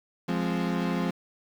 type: chord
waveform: 35% pulse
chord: F minor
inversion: none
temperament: equal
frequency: 174.61 / 207.7 / 261.6 Hz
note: F3 / Ab3 / C4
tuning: 0 / 0 / 0 cents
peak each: -27 / -30 / -30 dBFS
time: 0.28-1.11 s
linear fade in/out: 10 ms
effects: low-pass 4000 Hz 12 dB/octave + 8-bit